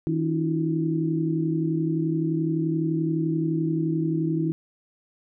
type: tone cluster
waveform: sine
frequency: 159.9 / 282.5 / 322.9 / 354.5 Hz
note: D#3 / C#4 / E4 / F4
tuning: +48 / +33 / -36 / +26 cents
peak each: -25 / -33 / -25 / -34 dBFS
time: 0.07-4.52 s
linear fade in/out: 0 ms
effects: none